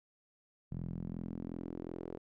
sawtooth tone with band-pass filter sweep, 42.74 Hz, F1, 37 cents flat, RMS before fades -42 dBFS, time 0.71-2.18 s, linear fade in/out 10 ms, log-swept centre 150 to 410 Hz, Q 2.4, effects none

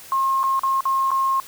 sine tone with dropouts, 1072 Hz, C6, 42 cents sharp, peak -17 dBFS, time 0.12-1.4 s, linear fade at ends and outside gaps 1 ms, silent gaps 0.432-0.438 / 0.594-0.634 / 0.807-0.854 / 1.106-1.115 s, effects white hiss -42 dBFS RMS until 1.47 s

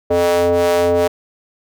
square ring-modulated tone, 87.2 Hz, F2, 2 cents flat, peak -10 dBFS, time 0.1-1.08 s, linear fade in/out 10 ms, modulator 522 Hz, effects none

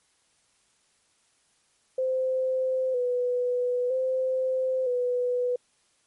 sine tone with vibrato, 506 Hz, B4, 42 cents sharp, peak -23 dBFS, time 1.98-5.56 s, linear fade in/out 5 ms, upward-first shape square, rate 0.52 Hz, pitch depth 42 cents each way, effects white hiss -67 dBFS RMS until 6.06 s + MP3 48 kbps

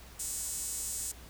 sawtooth tone with high-pass filter, 367.9 Hz, F#4, 10 cents flat, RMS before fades -37 dBFS, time 0.19-1.12 s, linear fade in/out 10 ms, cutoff 7900 Hz, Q 3.2, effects added 60 Hz sine -52 dBFS peak until 1.29 s + pink hiss -53 dBFS RMS until 1.29 s

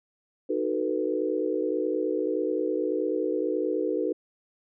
sine chord, B dominant seventh, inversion first, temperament just, 308.7 / 370.4 / 444.5 / 493.9 Hz, D#4 / F#4 / A4 / B4, -14 / +2 / +18 / 0 cents, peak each -30 dBFS, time 0.49-4.13 s, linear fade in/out 10 ms, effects none

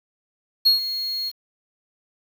triangle tone with ADSR envelope, 4300 Hz, C8, 47 cents sharp, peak -10 dBFS, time 0.65-1.32 s, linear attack 16 ms, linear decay 130 ms, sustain -13 dB, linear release 41 ms, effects 7-bit

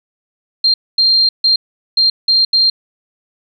sine tone bursts at uneven times, 4186 Hz, C8, in tune, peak -8 dBFS, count 6, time 0.64-0.74 / 0.98-1.29 / 1.44-1.56 / 1.97-2.1 / 2.28-2.45 / 2.53-2.7 s, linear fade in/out 5 ms, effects none

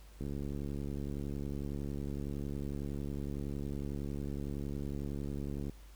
click train, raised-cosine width 3 ms, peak -27 dBFS, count 390, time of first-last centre 0.21-5.697 s, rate 70.9 Hz, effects added 50 Hz sine -51 dBFS peak until 5.95 s + pink hiss -62 dBFS RMS until 5.95 s

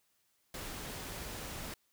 pink noise, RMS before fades -43 dBFS, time 0.54-1.74 s, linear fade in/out 2 ms, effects white hiss -75 dBFS RMS until 1.92 s

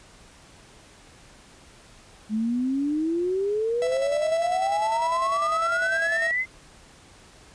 sine exponential sweep, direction up, 210.6 to 2093 Hz, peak -22 dBFS, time 2.29-6.46 s, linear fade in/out 50 ms
45% pulse tone with tremolo, 662 Hz, E5, 7 cents sharp, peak -27 dBFS, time 3.82-6.31 s, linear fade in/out 0 ms, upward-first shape square, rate 10 Hz, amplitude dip 50%
effects pink hiss -51 dBFS RMS until 7.54 s + resampled to 22050 Hz

